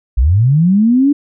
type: linear sweep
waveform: sine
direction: up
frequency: 51.91 to 294.2 Hz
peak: -7 dBFS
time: 0.17-1.13 s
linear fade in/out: 10 ms
effects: none